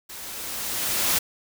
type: noise with level ramp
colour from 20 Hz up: white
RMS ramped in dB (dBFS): -39 to -21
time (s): 0.09-1.19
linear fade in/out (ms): 10
effects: none